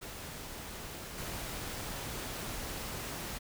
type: noise with level steps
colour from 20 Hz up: pink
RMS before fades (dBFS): -44 / -40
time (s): 0.01-3.39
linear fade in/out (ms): 20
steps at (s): 1.18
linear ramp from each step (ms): 2
effects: none